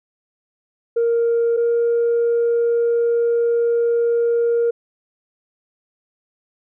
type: tone pair in turn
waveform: sine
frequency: 466.2 / 468.9 Hz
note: A#4 / A#4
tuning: 0 / +10 cents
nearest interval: unison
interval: 10 cents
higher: second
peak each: -13 dBFS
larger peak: neither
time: 0.96-1.57 / 1.57-4.71 s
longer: second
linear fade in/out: 10 ms
effects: tanh soft clip ceiling -12 dBFS

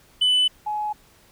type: tone pair in turn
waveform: sine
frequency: 2999 / 843.9 Hz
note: F#7 / G#5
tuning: +23 / +27 cents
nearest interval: octave + minor seventh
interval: 2196 cents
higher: first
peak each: -13 / -23 dBFS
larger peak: first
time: 0.21-0.48 / 0.66-0.93 s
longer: neither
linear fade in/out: 10 ms
effects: tanh soft clip ceiling -15 dBFS + pink hiss -55 dBFS RMS until 1.31 s

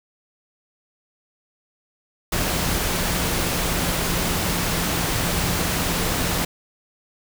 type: tone in noise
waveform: sine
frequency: 174.61 Hz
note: F3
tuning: in tune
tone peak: -30 dBFS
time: 2.32-6.45 s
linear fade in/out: 5 ms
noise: pink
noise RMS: -23 dBFS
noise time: 2.32-6.45 s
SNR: -10 dB
effects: none

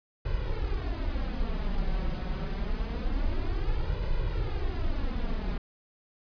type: noise with flanger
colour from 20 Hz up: brown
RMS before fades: -29 dBFS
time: 0.25-5.58 s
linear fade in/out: 5 ms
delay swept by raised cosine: 2 to 5.4 ms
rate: 0.26 Hz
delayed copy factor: +0.75
effects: resampled to 11025 Hz

